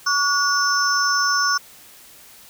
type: tone cluster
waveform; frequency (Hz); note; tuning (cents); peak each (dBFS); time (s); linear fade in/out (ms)
sine; 1127 / 1448 / 5350 / 6140; C#6 / F#6 / E8 / G8; +28 / -38 / +25 / -37; -21 / -21 / -22 / -26; 0.06-1.58; 10
effects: white hiss -46 dBFS RMS until 2.49 s